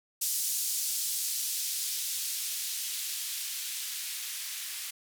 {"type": "noise with band-pass filter sweep", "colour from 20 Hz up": "violet", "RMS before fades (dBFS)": -34, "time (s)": [0.21, 4.91], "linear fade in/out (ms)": 10, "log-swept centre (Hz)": [5900, 2100], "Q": 0.85, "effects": []}